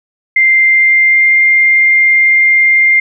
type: tone with pitch glide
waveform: sine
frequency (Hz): 2093 to 2106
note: C7 to C7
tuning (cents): 0 to +11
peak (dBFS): -5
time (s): 0.36-3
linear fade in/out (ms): 5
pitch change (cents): +11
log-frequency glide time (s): 0.67-1.36
effects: none